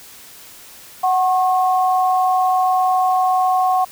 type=tone pair together; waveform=sine; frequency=743.1 / 1085 Hz; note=F#5 / C#6; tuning=+7 / -37 cents; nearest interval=perfect fifth; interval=656 cents; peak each=-14 / -20 dBFS; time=1.03-3.85 s; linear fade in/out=10 ms; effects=white hiss -41 dBFS RMS until 3.91 s